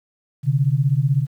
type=beating tone pair; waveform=sine; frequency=130 / 146 Hz; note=C3 / D3; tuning=-11 / -10 cents; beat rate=16 Hz; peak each=-18 dBFS; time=0.43-1.27 s; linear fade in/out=50 ms; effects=9-bit